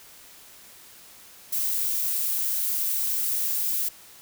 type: noise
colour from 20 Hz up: violet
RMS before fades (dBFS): -26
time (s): 1.52-3.89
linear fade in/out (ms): 10
effects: white hiss -49 dBFS RMS until 4.21 s